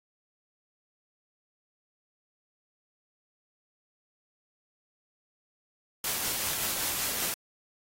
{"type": "noise with tremolo", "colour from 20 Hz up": "white", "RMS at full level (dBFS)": -30, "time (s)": [6.04, 7.34], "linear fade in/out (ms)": 2, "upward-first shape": "sine", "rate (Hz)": 5.2, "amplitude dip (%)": 25, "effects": ["AAC 48 kbps"]}